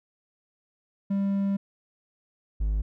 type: tone pair in turn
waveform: triangle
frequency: 197.7 / 51.82 Hz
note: G3 / G#1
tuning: +15 / -3 cents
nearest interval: octave + major seventh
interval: 2318 cents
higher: first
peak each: -21 dBFS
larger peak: neither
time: 1.1-1.57 / 2.6-2.82 s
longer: first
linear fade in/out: 10 ms
effects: none